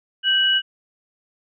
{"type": "tone pair together", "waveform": "sine", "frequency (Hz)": [1558, 2933], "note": ["G6", "F#7"], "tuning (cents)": [-11, -16], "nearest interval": "major seventh", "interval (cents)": 1095, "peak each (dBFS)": [-21, -16], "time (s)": [0.23, 0.62], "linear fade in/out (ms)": 50, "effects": []}